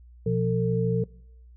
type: tone cluster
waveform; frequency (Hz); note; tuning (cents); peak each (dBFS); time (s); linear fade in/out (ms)
sine; 122.2 / 174.8 / 449.2; B2 / F3 / A4; -18 / +2 / +36; -26; 0.26-1.04; 5
effects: noise-tail reverb RT60 0.7 s tail -23 dB re dry + added 60 Hz sine -47 dBFS peak until 1.56 s